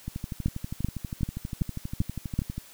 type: two click trains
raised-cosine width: 5 ms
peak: -20 / -12 dBFS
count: 32 / 6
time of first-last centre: 0.08-2.58 / 0.46-2.391 s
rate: 12.4 / 2.59 Hz
effects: white hiss -51 dBFS RMS until 2.73 s